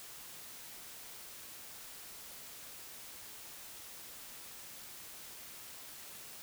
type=silence; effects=white hiss -50 dBFS RMS until 6.42 s